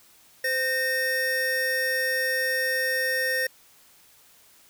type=tone pair together; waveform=square; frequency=516.3 / 1840 Hz; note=C5 / A#6; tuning=-23 / -23 cents; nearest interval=octave + minor seventh; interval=2200 cents; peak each=-30 / -25 dBFS; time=0.44-3.47 s; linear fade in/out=5 ms; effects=white hiss -56 dBFS RMS until 4.69 s